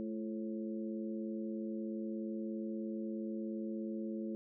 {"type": "harmonic tone with a mistuned harmonic", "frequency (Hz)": 108.8, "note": "A2", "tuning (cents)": -19, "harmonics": [2, 3, 4, 5], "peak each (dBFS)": [-39, -42, -50, -49], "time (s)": [0, 4.35], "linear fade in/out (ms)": 0, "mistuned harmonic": 3, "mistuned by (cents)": 62, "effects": []}